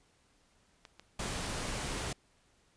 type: clicks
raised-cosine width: 0.2 ms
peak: -32 dBFS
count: 2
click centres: 0.852 / 0.996 s
type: noise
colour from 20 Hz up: pink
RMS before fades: -37 dBFS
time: 1.19-2.13 s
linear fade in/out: 5 ms
effects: pink hiss -69 dBFS RMS until 2.76 s + resampled to 22050 Hz